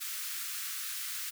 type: high-pass noise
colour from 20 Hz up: white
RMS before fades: -38 dBFS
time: 0-1.31 s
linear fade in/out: 20 ms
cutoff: 1200 Hz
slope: 48 dB/octave
effects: none